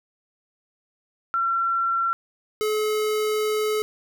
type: tone pair in turn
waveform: sine / square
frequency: 1359 / 428.1 Hz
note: F6 / A4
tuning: -48 / -47 cents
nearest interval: octave + minor sixth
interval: 1999 cents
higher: first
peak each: -20 / -22 dBFS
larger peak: first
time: 1.34-2.13 / 2.61-3.82 s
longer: second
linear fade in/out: 0 ms
effects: none